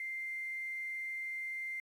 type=tone with quantisation; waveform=sine; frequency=2093 Hz; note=C7; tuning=in tune; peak=-37 dBFS; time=0-1.8 s; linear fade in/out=2 ms; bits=10; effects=AAC 48 kbps